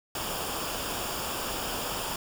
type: noise with comb filter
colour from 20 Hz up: pink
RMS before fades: -33 dBFS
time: 0.15-2.16 s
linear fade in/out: 2 ms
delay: 0.49 ms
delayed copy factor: -0.6
effects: none